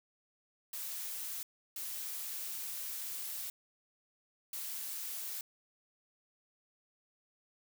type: noise bursts at uneven times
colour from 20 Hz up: blue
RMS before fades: -41 dBFS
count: 3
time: 0.73-1.43 / 1.76-3.5 / 4.53-5.41 s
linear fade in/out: 2 ms
effects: none